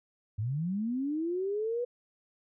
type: linear sweep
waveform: sine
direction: up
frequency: 98 to 493.9 Hz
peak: -29 dBFS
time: 0.38-1.85 s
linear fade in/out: 10 ms
effects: none